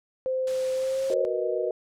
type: tone with pitch glide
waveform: sine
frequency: 519 to 535.4 Hz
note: C5 to C5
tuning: -14 to +40 cents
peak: -24 dBFS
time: 0.26-1.25 s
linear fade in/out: 0 ms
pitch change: +54 cents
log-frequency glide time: 0.73-1.06 s
type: noise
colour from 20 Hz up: white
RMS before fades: -41 dBFS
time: 0.47-1.14 s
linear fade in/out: 2 ms
type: chord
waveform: sine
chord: B major seventh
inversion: second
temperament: equal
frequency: 370 / 466.2 / 493.9 / 622.3 Hz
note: F#4 / A#4 / B4 / D#5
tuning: 0 / 0 / 0 / 0 cents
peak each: -30 dBFS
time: 1.1-1.71 s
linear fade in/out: 2 ms
effects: low-pass 8000 Hz 12 dB/octave